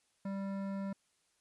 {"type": "tone with hard clipping", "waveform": "sine", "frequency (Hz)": 196, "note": "G3", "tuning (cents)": 0, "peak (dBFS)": -38, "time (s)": [0.25, 0.93], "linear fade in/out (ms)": 5, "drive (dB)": 14, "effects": ["white hiss -75 dBFS RMS until 1.4 s", "resampled to 24000 Hz"]}